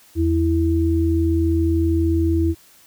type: tone pair together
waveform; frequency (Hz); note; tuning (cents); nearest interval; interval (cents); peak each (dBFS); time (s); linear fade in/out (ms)
sine; 82.5 / 329.6; E2 / E4; +2 / 0; 2 octaves; 2398; -18; 0.15-2.55; 50
effects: white hiss -51 dBFS RMS until 2.86 s